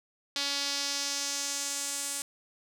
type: tone with band-pass filter sweep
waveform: sawtooth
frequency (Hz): 281.7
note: C#4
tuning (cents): +28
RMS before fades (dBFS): -33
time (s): 0.36-2.22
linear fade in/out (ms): 2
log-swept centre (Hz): 4400 to 8600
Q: 2.2
effects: none